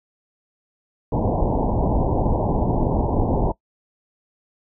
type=low-pass noise; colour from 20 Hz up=pink; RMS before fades=-20 dBFS; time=1.12-3.52 s; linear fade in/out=5 ms; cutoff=960 Hz; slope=96 dB/octave; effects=noise-tail reverb RT60 0.1 s tail -21 dB re dry